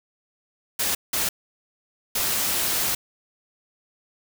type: noise bursts at uneven times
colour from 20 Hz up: white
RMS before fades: -24 dBFS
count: 3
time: 0.79-0.95 / 1.13-1.29 / 2.15-2.95 s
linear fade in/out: 5 ms
effects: none